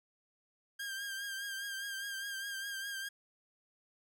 sawtooth tone with vibrato, 1600 Hz, G6, 35 cents sharp, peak -35 dBFS, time 0.79-3.09 s, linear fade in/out 10 ms, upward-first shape triangle, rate 4.9 Hz, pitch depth 48 cents each way, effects none

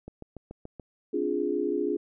click train, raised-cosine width 2 ms, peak -27 dBFS, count 6, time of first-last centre 0.08-0.797 s, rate 6.97 Hz
sine chord, D half-diminished seventh, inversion third, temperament equal, 261.6 / 293.7 / 349.2 / 415.3 Hz, C4 / D4 / F4 / Ab4, 0 / 0 / 0 / 0 cents, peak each -35 / -31 / -30 / -29 dBFS, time 1.13-1.97 s, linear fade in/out 10 ms
effects none

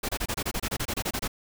pink noise bursts, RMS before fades -29 dBFS, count 15, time 0.03-1.279 s, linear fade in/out 10 ms, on 59 ms, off 26 ms, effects none

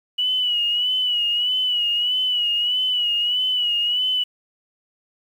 sine tone with vibrato, 2937 Hz, F#7, 13 cents flat, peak -18 dBFS, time 0.18-4.24 s, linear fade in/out 10 ms, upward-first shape sine, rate 1.6 Hz, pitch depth 55 cents each way, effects 8-bit

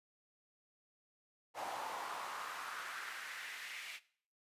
brown noise with high-pass filter sweep, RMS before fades -45 dBFS, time 1.54-4 s, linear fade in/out 50 ms, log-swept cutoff 730 to 2400 Hz, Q 2.6, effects noise-tail reverb RT60 0.5 s tail -18 dB re dry + resampled to 32000 Hz

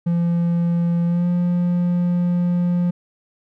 triangle tone with pitch glide, 171.1 to 175.91 Hz, F3 to F3, -35 to +13 cents, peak -14 dBFS, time 0.06-2.91 s, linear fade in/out 10 ms, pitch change +48 cents, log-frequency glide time 1.06-1.27 s, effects none

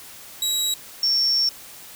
25% pulse / sine tone pair in turn, 3866 / 5467 Hz, B7 / F8, -38 / -38 cents, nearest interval tritone, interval 600 cents, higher second, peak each -17 dBFS, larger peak neither, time 0.42-0.74 / 1.03-1.49 s, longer second, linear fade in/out 2 ms, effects white hiss -42 dBFS RMS until 1.95 s

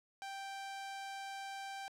sawtooth tone, 784 Hz, G5, in tune, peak -39 dBFS, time 0.22-1.88 s, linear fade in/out 0 ms, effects low-pass 8000 Hz 12 dB/octave + 12-bit

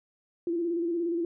sine tone with vibrato, 340 Hz, F4, 46 cents flat, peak -26 dBFS, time 0.47-1.25 s, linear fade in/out 2 ms, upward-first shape square, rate 17 Hz, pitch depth 43 cents each way, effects none

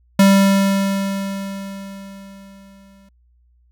square tone with exponential decay, 196 Hz, G3, in tune, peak -8 dBFS, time 0.19-3.09 s, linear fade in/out 5 ms, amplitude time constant 630 ms, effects added 60 Hz sine -53 dBFS peak until 3.71 s

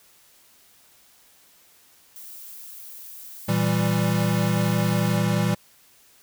violet noise, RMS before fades -41 dBFS, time 2.16-5.17 s, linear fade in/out 0 ms
square chord, E diminished, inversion second, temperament equal, 116.54 / 164.81 / 196 Hz, Bb2 / E3 / G3, 0 / 0 / 0 cents, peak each -25 dBFS, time 3.48-5.55 s, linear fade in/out 10 ms
effects white hiss -56 dBFS RMS until 6.22 s

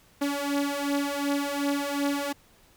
sawtooth beating tone pair, 282.2 / 284.9 Hz, C#4 / C#4, +31 / +48 cents, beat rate 2.7 Hz, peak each -26 / -24 dBFS, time 0.21-2.33 s, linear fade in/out 10 ms, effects pink hiss -59 dBFS RMS until 2.76 s

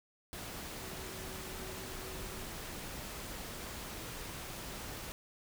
sine tone in noise, 376 Hz, F#4, 28 cents sharp, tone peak -50 dBFS, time 0.82-2.44 s, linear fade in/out 0 ms, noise pink, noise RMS -44 dBFS, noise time 0.33-5.12 s, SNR -9 dB, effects none

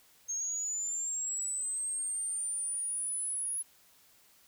sine linear sweep, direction up, 6430 to 10548 Hz, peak -32 dBFS, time 0.28-3.63 s, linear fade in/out 20 ms, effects white hiss -63 dBFS RMS until 4.47 s

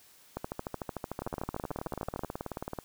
two click trains, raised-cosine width 1 ms, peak -20 / -21 dBFS, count 26 / 30, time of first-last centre 0.37-2.236 / 1.22-2.788 s, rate 13.4 / 18.5 Hz, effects white hiss -59 dBFS RMS until 2.84 s

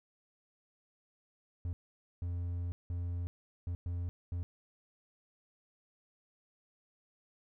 triangle tone bursts at uneven times, 87.31 Hz, F2, in tune, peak -32 dBFS, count 6, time 1.65-1.73 / 2.22-2.72 / 2.9-3.27 / 3.67-3.75 / 3.86-4.09 / 4.32-4.43 s, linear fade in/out 0 ms, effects none

